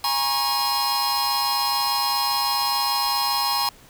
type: tone cluster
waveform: 45% pulse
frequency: 823 / 948 / 1095 / 4164 / 5090 Hz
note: G#5 / A#5 / C#6 / C8 / D#8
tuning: -16 / +29 / -22 / -9 / +39 cents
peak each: -27 dBFS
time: 0.04-3.69 s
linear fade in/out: 2 ms
effects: pink hiss -50 dBFS RMS until 3.89 s